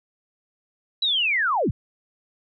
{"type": "linear sweep", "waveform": "sine", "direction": "down", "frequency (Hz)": [3981, 55], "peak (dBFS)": -19, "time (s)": [1.02, 1.71], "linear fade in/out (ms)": 5, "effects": []}